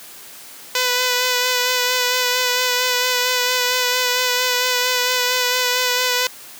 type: tone with vibrato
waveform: 5% pulse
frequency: 498.8 Hz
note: B4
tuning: 17 cents sharp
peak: -5 dBFS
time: 0.75-6.27 s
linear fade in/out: 2 ms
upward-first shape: sine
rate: 4.4 Hz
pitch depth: 21 cents each way
effects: white hiss -39 dBFS RMS until 6.59 s + high-pass 150 Hz 12 dB/octave